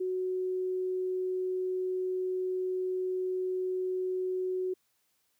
sine tone, 370 Hz, F#4, in tune, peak -29 dBFS, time 0-4.74 s, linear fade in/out 10 ms, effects white hiss -74 dBFS RMS until 5.39 s + high-pass 60 Hz 12 dB/octave

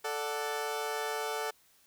20% pulse chord, D major, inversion second, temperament equal, 440 / 587.3 / 740 Hz, A4 / D5 / F#5, 0 / 0 / 0 cents, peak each -30 / -35 / -34 dBFS, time 0.04-1.51 s, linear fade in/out 10 ms, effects white hiss -65 dBFS RMS until 1.86 s

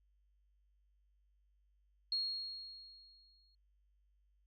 sine tone with exponential decay, 4288 Hz, C8, 42 cents sharp, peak -32 dBFS, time 2.12-3.55 s, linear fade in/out 2 ms, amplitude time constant 310 ms, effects added 50 Hz sine -70 dBFS peak until 4.46 s

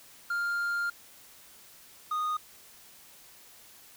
triangle tone pair in turn, 1400 / 1236.1 Hz, F6 / D#6, +4 / -12 cents, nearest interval major second, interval 216 cents, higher first, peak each -26 dBFS, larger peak neither, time 0.3-0.9 / 2.11-2.37 s, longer first, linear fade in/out 5 ms, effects white hiss -54 dBFS RMS until 3.96 s

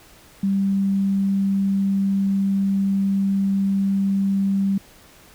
sine tone, 196 Hz, G3, in tune, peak -17 dBFS, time 0.43-4.78 s, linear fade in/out 5 ms, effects pink hiss -49 dBFS RMS until 5.34 s

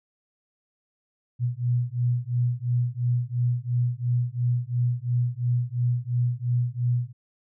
sine beating tone pair, 120.6 / 123.5 Hz, B2 / B2, -41 / 0 cents, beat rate 2.9 Hz, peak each -25 dBFS, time 1.39-7.13 s, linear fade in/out 50 ms, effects none

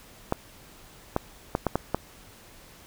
clicks, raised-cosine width 1 ms, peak -9 dBFS, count 6, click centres 0.324 / 1.164 / 1.551 / 1.667 / 1.756 / 1.946 s, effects pink hiss -51 dBFS RMS until 2.86 s

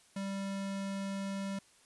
square tone, 196 Hz, G3, in tune, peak -36 dBFS, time 0.16-1.59 s, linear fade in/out 5 ms, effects white hiss -64 dBFS RMS until 1.85 s + resampled to 24000 Hz

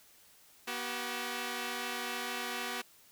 5% pulse tone pair together, 242.2 / 380 Hz, B3 / F#4, -34 / +46 cents, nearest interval minor sixth, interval 780 cents, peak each -27 dBFS, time 0.67-2.82 s, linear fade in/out 10 ms, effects white hiss -61 dBFS RMS until 3.11 s

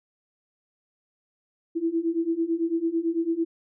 sine beating tone pair, 326.4 / 335.4 Hz, E4 / E4, -17 / +30 cents, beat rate 9 Hz, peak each -27 / -25 dBFS, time 1.75-3.45 s, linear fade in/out 20 ms, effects none

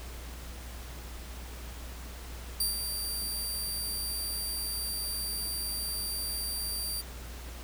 15% pulse tone with ADSR envelope, 4699 Hz, D8, in tune, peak -19 dBFS, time 2.6-7.02 s, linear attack 4 ms, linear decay 140 ms, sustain -7 dB, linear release 20 ms, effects added 60 Hz sine -41 dBFS peak until 7.63 s + pink hiss -47 dBFS RMS until 7.63 s

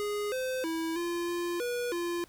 square tone with pitch steps, 414 / 515 / 326.4 / 344.9 / 347.2 / 484.6 / 345.7 Hz, G#4 / C5 / E4 / F4 / F4 / B4 / F4, -5 / -28 / -17 / -22 / -10 / -33 / -18 cents, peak -31 dBFS, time 0-2.24 s, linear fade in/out 0 ms, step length 320 ms, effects pink hiss -59 dBFS RMS until 2.28 s

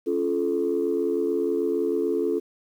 sine chord, Db augmented, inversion none, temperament just, 277.2 / 346.5 / 433.1 Hz, Db4 / F4 / A4, 0 / -14 / -27 cents, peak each -28 / -25 / -24 dBFS, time 0.06-2.4 s, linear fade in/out 20 ms, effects tanh soft clip ceiling -14 dBFS + 9-bit

